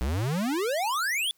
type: exponential sweep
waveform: square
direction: up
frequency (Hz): 58.27 to 3520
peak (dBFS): -26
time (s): 0.01-1.31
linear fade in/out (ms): 0
effects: white hiss -67 dBFS RMS until 1.37 s